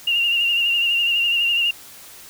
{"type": "tone with vibrato", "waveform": "sine", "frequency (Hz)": 2796, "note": "F7", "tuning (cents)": 1, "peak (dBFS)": -16, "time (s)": [0.07, 1.71], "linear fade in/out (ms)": 5, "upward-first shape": "sine", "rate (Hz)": 12, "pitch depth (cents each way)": 41, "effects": ["white hiss -42 dBFS RMS until 2.29 s"]}